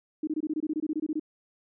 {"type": "tone bursts", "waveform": "sine", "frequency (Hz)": 309.3, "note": "D#4", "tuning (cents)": -10, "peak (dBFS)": -26, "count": 15, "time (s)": [0.23, 1.197], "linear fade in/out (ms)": 5, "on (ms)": 43, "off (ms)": 23, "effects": []}